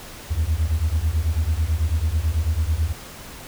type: beating tone pair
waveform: sine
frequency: 74.8 / 83.9 Hz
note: D2 / E2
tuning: +32 / +31 cents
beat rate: 9.1 Hz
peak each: -20 dBFS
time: 0.3-2.93 s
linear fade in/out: 20 ms
effects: tanh soft clip ceiling -14 dBFS + pink hiss -39 dBFS RMS until 3.47 s